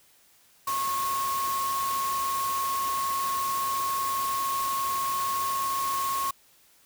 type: tone in noise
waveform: sine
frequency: 1091 Hz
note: C#6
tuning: 28 cents flat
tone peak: -26 dBFS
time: 0.67-6.31 s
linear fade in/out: 5 ms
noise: white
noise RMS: -35 dBFS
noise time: 0.67-6.31 s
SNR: +6 dB
effects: white hiss -60 dBFS RMS until 6.85 s